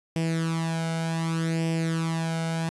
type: tone with flanger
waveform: sawtooth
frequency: 163.8 Hz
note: E3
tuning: 11 cents flat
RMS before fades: -27 dBFS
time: 0.16-2.69 s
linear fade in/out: 0 ms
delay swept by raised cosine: 0.37 to 1.37 ms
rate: 0.66 Hz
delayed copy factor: +0.7
effects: resampled to 24000 Hz